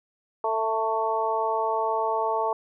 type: harmonic tone with a mistuned harmonic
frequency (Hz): 222.4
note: A3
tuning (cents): +19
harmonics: 2 / 3 / 4 / 5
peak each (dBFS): -29 / -29 / -26 / -30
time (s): 0.44-2.53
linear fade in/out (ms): 2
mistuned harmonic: 3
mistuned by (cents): -16
effects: none